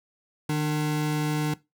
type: tone pair together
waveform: square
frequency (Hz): 152.05 / 299.4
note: D#3 / D4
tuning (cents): -40 / +33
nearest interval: octave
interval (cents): 1173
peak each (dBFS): -26 / -29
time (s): 0.49-1.54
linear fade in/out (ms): 5
effects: noise-tail reverb RT60 0.2 s tail -18 dB re dry